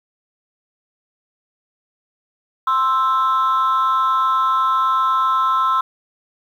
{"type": "tone pair together", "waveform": "sine", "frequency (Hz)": [1046.5, 1318.5], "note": ["C6", "E6"], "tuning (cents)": [0, 0], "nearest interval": "major third", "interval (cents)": 400, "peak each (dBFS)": -15, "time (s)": [2.67, 5.81], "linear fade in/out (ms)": 5, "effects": ["tanh soft clip ceiling -11 dBFS", "8-bit"]}